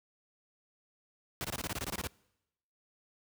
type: noise bursts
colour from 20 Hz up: pink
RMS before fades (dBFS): -36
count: 12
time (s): 1.41-2.071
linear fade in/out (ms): 0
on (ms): 34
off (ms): 23
effects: noise-tail reverb RT60 0.9 s tail -25 dB re dry + high-pass 60 Hz 12 dB/octave